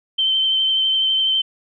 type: tone with vibrato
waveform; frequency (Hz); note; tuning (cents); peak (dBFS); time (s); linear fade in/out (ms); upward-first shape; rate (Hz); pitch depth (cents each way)
sine; 3100; G7; -20; -15; 0.18-1.42; 10; triangle; 12; 22
effects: none